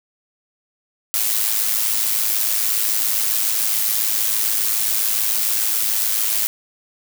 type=noise with amplitude modulation; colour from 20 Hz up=blue; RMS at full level=-17 dBFS; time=1.14-6.47 s; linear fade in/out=0 ms; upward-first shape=sine; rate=107 Hz; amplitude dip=55%; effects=none